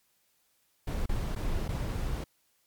brown noise with dropouts, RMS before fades -31 dBFS, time 0.87-2.24 s, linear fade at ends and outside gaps 5 ms, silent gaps 1.059-1.091 / 1.351-1.36 / 1.681-1.688 s, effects white hiss -71 dBFS RMS until 2.66 s + MP3 96 kbps

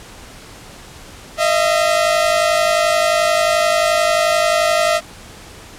sawtooth tone pair together, 623 / 674.4 Hz, D#5 / E5, +2 / +39 cents, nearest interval minor second, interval 137 cents, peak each -12 dBFS, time 1.37-5.01 s, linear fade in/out 50 ms, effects pink hiss -38 dBFS RMS until 5.78 s + low-pass 10000 Hz 12 dB/octave

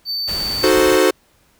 triangle tone, 4555 Hz, C#8, 46 cents sharp, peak -19 dBFS, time 0.05-0.71 s, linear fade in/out 50 ms
pink noise, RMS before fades -29 dBFS, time 0.27-0.98 s, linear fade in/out 20 ms
45% pulse chord, D# diminished seventh, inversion none, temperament equal, 311.1 / 370 / 440 / 523.3 Hz, D#4 / F#4 / A4 / C5, 0 / 0 / 0 / 0 cents, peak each -19 / -15 / -18 / -17 dBFS, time 0.63-1.11 s, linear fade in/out 10 ms
effects pink hiss -57 dBFS RMS until 1.59 s

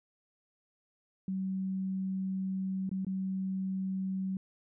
sine tone with dropouts, 190 Hz, F#3, 46 cents sharp, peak -31 dBFS, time 1.28-4.37 s, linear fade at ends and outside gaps 2 ms, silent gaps 2.893-2.914 / 3.048-3.067 s, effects none

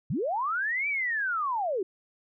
sine linear two-way sweep, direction up then down, 103.83 to 2349 to 345.6 Hz, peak -26 dBFS, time 0.1-1.83 s, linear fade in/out 5 ms, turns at 0.88 s, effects none

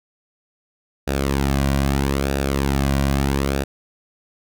sawtooth tone with flanger, 68.8 Hz, C#2, 12 cents flat, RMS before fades -20 dBFS, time 1.07-3.64 s, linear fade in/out 10 ms, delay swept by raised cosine 0.94 to 2.34 ms, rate 0.78 Hz, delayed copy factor -0.6, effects none

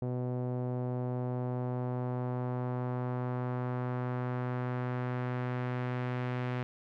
sawtooth tone with low-pass filter sweep, 124.8 Hz, B2, 19 cents sharp, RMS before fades -34 dBFS, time 0.02-6.63 s, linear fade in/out 0 ms, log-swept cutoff 570 to 2300 Hz, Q 1.2, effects none

